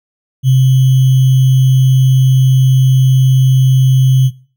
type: tone with sample-and-hold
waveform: sine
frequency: 130.81 Hz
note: C3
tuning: in tune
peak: -5 dBFS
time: 0.43-4.31 s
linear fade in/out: 50 ms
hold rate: 3150 Hz
effects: noise-tail reverb RT60 0.4 s tail -20 dB re dry